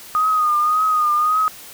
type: tone with vibrato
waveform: sine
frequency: 1236 Hz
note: D#6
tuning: 12 cents flat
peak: -14 dBFS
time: 0.15-1.48 s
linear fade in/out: 0 ms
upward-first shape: triangle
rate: 1.8 Hz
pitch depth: 58 cents each way
effects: white hiss -39 dBFS RMS until 1.73 s